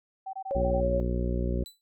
sine tone bursts, 769 Hz, G5, 33 cents flat, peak -33 dBFS, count 6, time 0.26-0.808 s, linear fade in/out 10 ms, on 73 ms, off 22 ms
sine tone, 554 Hz, C#5, 1 cent flat, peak -26 dBFS, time 0.51-1 s, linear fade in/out 0 ms
harmonic tone, 60.5 Hz, B1, 35 cents flat, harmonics 1 / 2 / 3 / 4 / 5 / 6 / 7 / 8 / 9, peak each -28 / -35 / -34 / -36 / -43 / -36 / -42 / -46 / -39 dBFS, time 0.55-1.64 s, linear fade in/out 5 ms
sawtooth tone with exponential decay, 3978 Hz, B7, 12 cents sharp, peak -36 dBFS, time 1.66-1.81 s, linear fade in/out 0 ms, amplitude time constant 31 ms
effects none

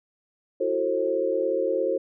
sine chord, F# half-diminished seventh, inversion third, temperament just, 333 / 370 / 444 / 532.8 Hz, E4 / F#4 / A4 / C5, +18 / 0 / +16 / +31 cents, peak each -31 / -28 / -28 / -25 dBFS, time 0.6-1.98 s, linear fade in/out 10 ms, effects none

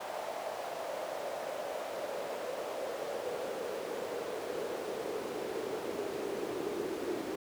brown noise with high-pass filter sweep, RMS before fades -38 dBFS, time 0-7.36 s, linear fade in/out 10 ms, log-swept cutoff 670 to 360 Hz, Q 4.1, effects none

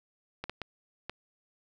clicks, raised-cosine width 0.3 ms, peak -20 dBFS, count 4, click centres 0.44 / 0.496 / 0.617 / 1.096 s, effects none

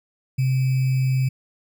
sine tone with sample-and-hold, 130.81 Hz, C3, in tune, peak -17 dBFS, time 0.38-1.29 s, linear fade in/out 10 ms, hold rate 2450 Hz, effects none

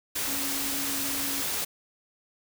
sine tone in noise, 277.2 Hz, C#4, in tune, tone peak -37 dBFS, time 0.27-1.42 s, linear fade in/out 10 ms, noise white, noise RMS -30 dBFS, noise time 0.15-1.65 s, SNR -10 dB, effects none

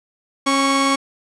sawtooth tone pair together, 272.6 / 1108.7 Hz, C#4 / C#6, -29 / 0 cents, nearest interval 2 octaves, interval 2429 cents, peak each -14 / -14 dBFS, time 0.46-0.96 s, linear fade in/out 10 ms, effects resampled to 22050 Hz

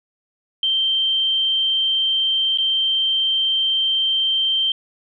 sine tone with dropouts, 3136 Hz, G7, in tune, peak -16 dBFS, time 0.63-4.72 s, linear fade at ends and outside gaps 2 ms, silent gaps 2.575-2.584 s, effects none

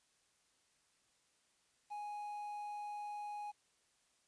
triangle tone with quantisation, 830.6 Hz, G#5, in tune, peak -40 dBFS, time 1.9-3.52 s, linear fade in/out 20 ms, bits 11, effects white hiss -75 dBFS RMS until 4.27 s + resampled to 22050 Hz

